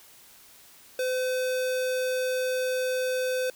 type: tone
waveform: square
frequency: 510 Hz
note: C5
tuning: 44 cents flat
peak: -26 dBFS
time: 0.99-3.5 s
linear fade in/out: 2 ms
effects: white hiss -53 dBFS RMS until 3.55 s